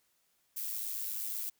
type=noise with amplitude modulation; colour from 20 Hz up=violet; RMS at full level=-35 dBFS; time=0.56-1.5 s; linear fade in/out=10 ms; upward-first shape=sine; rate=108 Hz; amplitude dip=55%; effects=white hiss -74 dBFS RMS until 1.59 s

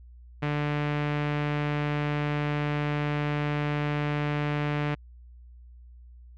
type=tone with low-pass filter; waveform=sawtooth; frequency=147.4 Hz; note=D3; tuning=7 cents sharp; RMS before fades=-28 dBFS; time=0.42-4.95 s; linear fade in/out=10 ms; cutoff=2400 Hz; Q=1.7; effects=added 60 Hz sine -46 dBFS peak until 6.37 s

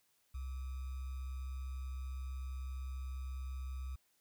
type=tone with sample-and-hold; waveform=sine; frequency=65.41 Hz; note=C2; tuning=in tune; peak=-39 dBFS; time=0.34-3.96 s; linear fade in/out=10 ms; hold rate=1225 Hz; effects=white hiss -75 dBFS RMS until 4.2 s

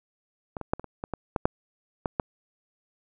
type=clicks; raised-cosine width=1 ms; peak=-19 / -20 / -9 / -24 / -25 / -18 / -16 / -11 / -6 / -12 / -10 dBFS; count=11; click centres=0.568 / 0.613 / 0.735 / 0.796 / 0.843 / 1.039 / 1.137 / 1.362 / 1.455 / 2.058 / 2.198 s; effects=none

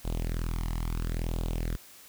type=tone with flanger; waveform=sawtooth; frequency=41.2 Hz; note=E1; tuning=in tune; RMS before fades=-31 dBFS; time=0.04-1.77 s; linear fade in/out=20 ms; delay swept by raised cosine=0.26 to 1 ms; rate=0.73 Hz; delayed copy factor=+0.75; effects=white hiss -52 dBFS RMS until 2.08 s

